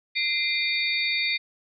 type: tone cluster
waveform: sine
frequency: 2081 / 2391 / 3684 / 4492 Hz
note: C7 / D7 / A#7 / C#8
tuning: -10 / +30 / -21 / +22 cents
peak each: -27 / -28 / -29 / -30 dBFS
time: 0.15-1.38 s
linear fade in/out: 20 ms
effects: none